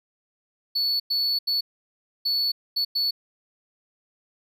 triangle tone bursts at uneven times, 4435 Hz, C#8, in tune, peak -20 dBFS, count 6, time 0.75-1 / 1.1-1.39 / 1.47-1.61 / 2.25-2.52 / 2.76-2.85 / 2.95-3.11 s, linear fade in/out 10 ms, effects none

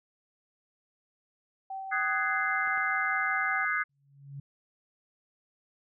sine tone with tremolo, 771 Hz, G5, 29 cents flat, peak -34 dBFS, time 1.7-3.65 s, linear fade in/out 5 ms, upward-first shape sine, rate 5 Hz, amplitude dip 25%
sine chord, Ab dominant seventh, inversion second, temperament just, 1245.9 / 1495.1 / 1661.2 / 2077 Hz, Eb6 / Gb6 / Ab6 / C7, +2 / +18 / 0 / -13 cents, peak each -32 dBFS, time 1.91-3.84 s, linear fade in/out 20 ms
clicks, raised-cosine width 0.5 ms, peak -32 dBFS, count 2, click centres 2.674 / 2.776 s
sine tone with exponential growth, 139.9 Hz, C#3, 16 cents sharp, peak -36 dBFS, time 3.89-4.4 s, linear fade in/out 5 ms, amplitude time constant 110 ms
effects none

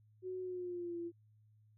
sine tone with pitch glide, 370 to 341.3 Hz, F#4 to F4, 0 to -40 cents, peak -39 dBFS, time 0.22-1.12 s, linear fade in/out 50 ms, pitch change -140 cents, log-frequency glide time 0.41-0.98 s, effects added 107 Hz sine -64 dBFS peak until 1.77 s

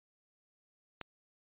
click, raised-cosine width 0.3 ms, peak -24 dBFS, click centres 1.013 s, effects resampled to 8000 Hz

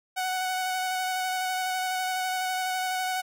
sawtooth tone with vibrato, 743 Hz, F#5, 7 cents sharp, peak -23 dBFS, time 0.16-3.22 s, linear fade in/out 20 ms, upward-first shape square, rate 12 Hz, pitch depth 11 cents each way, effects none

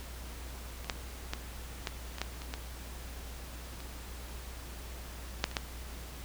clicks, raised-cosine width 0.2 ms, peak -27 / -13 / -16 / -15 / -22 / -14 / -26 / -19 / -28 / -9 / -26 / -12 dBFS, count 12, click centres 0.845 / 0.898 / 1.335 / 1.872 / 2.184 / 2.216 / 2.419 / 2.539 / 3.804 / 5.441 / 5.514 / 5.568 s, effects added 60 Hz sine -43 dBFS peak until 6.24 s + pink hiss -48 dBFS RMS until 6.24 s

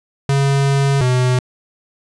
square tone pair in turn, 138.59 / 126.28 Hz, C#3 / B2, 0 / +39 cents, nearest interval major second, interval 161 cents, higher first, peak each -13 dBFS, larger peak neither, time 0.29-1.01 / 1.01-1.39 s, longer first, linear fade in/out 2 ms, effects resampled to 22050 Hz

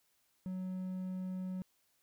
triangle tone, 185.4 Hz, F#3, 4 cents sharp, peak -35 dBFS, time 0.46-1.62 s, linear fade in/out 0 ms, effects white hiss -75 dBFS RMS until 2.02 s

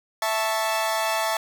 sawtooth chord, A major, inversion second, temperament equal, 659.3 / 880 / 1108.7 Hz, E5 / A5 / C#6, 0 / 0 / 0 cents, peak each -22 / -22 / -27 dBFS, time 0.22-1.37 s, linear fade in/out 2 ms, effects none

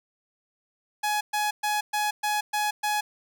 sawtooth tone bursts, 840 Hz, G#5, 19 cents sharp, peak -20 dBFS, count 7, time 1.03-3.01 s, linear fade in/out 10 ms, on 180 ms, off 120 ms, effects none

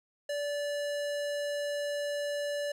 square tone, 580 Hz, D5, 22 cents flat, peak -32 dBFS, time 0.29-2.72 s, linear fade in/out 5 ms, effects low-pass 10000 Hz 12 dB/octave + 12-bit

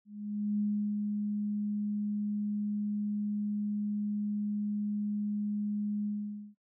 sine tone with ADSR envelope, 207.7 Hz, G#3, in tune, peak -27 dBFS, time 0.05-6.55 s, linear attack 540 ms, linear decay 360 ms, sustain -3 dB, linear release 490 ms, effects noise-tail reverb RT60 0.1 s tail -22 dB re dry

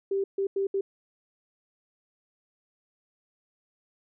sine tone bursts at uneven times, 392 Hz, G4, in tune, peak -24 dBFS, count 4, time 0.11-0.24 / 0.38-0.47 / 0.56-0.67 / 0.74-0.81 s, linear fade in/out 5 ms, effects none

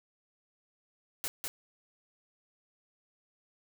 white noise with echo, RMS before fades -35 dBFS, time 1.24-1.28 s, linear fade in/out 0 ms, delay 200 ms, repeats 1, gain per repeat -2 dB, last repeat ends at 1.48 s, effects none

